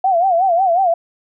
sine tone with vibrato, 722 Hz, F#5, 43 cents flat, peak -11 dBFS, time 0.04-0.94 s, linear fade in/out 5 ms, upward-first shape sine, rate 5.5 Hz, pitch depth 140 cents each way, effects none

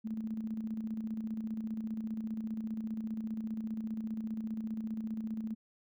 sine tone with tremolo, 220 Hz, A3, in tune, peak -33 dBFS, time 0.04-5.55 s, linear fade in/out 20 ms, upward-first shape square, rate 15 Hz, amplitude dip 45%, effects none

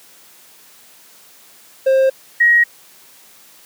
triangle / sine tone pair in turn, 531 / 1892.3 Hz, C5 / A#6, +25 / +25 cents, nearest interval octave + minor seventh, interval 2200 cents, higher second, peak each -8 dBFS, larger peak neither, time 1.86-2.1 / 2.4-2.64 s, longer neither, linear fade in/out 10 ms, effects white hiss -46 dBFS RMS until 3.65 s + high-pass 150 Hz 12 dB/octave

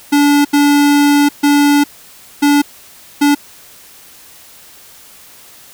square tone bursts at uneven times, 288.5 Hz, D4, 31 cents flat, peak -8 dBFS, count 5, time 0.12-0.45 / 0.53-1.29 / 1.43-1.84 / 2.42-2.62 / 3.21-3.35 s, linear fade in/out 10 ms, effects white hiss -40 dBFS RMS until 5.73 s

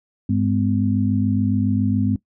sine tone cluster, 101.1 / 207.1 / 254.2 Hz, G#2 / G#3 / C4, -46 / -5 / -50 cents, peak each -21 dBFS, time 0.29-2.16 s, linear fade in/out 5 ms, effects noise-tail reverb RT60 0.1 s tail -18 dB re dry

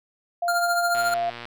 sine tone, 694 Hz, F5, 11 cents flat, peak -22 dBFS, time 0.42-1.3 s, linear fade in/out 5 ms
square tone with tremolo, 1400 Hz, F6, 4 cents sharp, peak -21 dBFS, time 0.48-1.14 s, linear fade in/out 2 ms, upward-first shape triangle, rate 14 Hz, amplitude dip 70%
click train, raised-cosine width 0.3 ms, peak -20 dBFS, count 61, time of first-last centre 0.95-1.454 s, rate 119 Hz
effects none

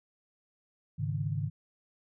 sine chord, Ab suspended fourth, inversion none, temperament just, 103.83 / 138.43 / 155.74 Hz, Ab2 / Db3 / Eb3, 0 / -2 / +2 cents, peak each -34 dBFS, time 0.98-1.5 s, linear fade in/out 20 ms, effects none

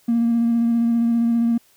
triangle tone with vibrato, 233.1 Hz, A#3, in tune, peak -12 dBFS, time 0.08-1.58 s, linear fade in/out 10 ms, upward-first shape square, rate 15 Hz, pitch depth 14 cents each way, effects tanh soft clip ceiling -12 dBFS + white hiss -57 dBFS RMS until 1.76 s

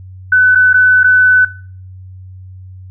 sine tone with dropouts, 1503 Hz, F#6, 27 cents sharp, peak -5 dBFS, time 0.32-1.45 s, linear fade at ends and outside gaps 5 ms, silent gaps 0.55-0.555 / 0.731-0.741 / 1.033-1.042 s, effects noise-tail reverb RT60 0.5 s tail -20 dB re dry + added 93 Hz sine -30 dBFS peak until 2.9 s

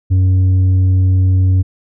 sine tone with tanh clipping, 93.2 Hz, F#2, 13 cents sharp, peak -9 dBFS, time 0.1-1.63 s, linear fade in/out 20 ms, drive 4 dB, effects none

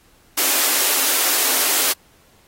white high-pass noise, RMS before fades -18 dBFS, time 0.37-1.93 s, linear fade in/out 10 ms, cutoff 250 Hz, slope 96 dB/octave, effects pink hiss -55 dBFS RMS until 2.47 s + AAC 48 kbps

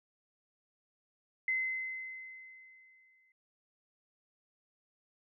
sine tone with exponential decay, 2054 Hz, C7, 33 cents flat, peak -28 dBFS, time 1.48-3.32 s, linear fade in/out 2 ms, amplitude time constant 400 ms, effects none

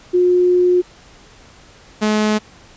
sine / sawtooth tone pair in turn, 358.9 / 213.4 Hz, F4 / G#3, +47 / +47 cents, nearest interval major sixth, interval 900 cents, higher first, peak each -10 dBFS, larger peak neither, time 0.13-0.82 / 2.01-2.39 s, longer first, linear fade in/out 20 ms, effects pink hiss -45 dBFS RMS until 2.76 s + resampled to 16000 Hz

